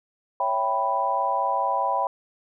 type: chord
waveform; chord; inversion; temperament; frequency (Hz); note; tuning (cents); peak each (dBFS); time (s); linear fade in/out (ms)
sine; C# half-diminished seventh; none; equal; 554.4 / 659.3 / 784 / 987.8; C#5 / E5 / G5 / B5; 0 / 0 / 0 / 0; -30 / -30 / -26 / -24; 0.4-2.07; 2
effects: none